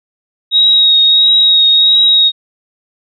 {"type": "tone with vibrato", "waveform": "sine", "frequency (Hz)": 3783, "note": "A#7", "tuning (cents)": 25, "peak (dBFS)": -5, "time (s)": [0.51, 2.32], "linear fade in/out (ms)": 50, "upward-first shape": "triangle", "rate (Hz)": 1.5, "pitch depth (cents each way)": 25, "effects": []}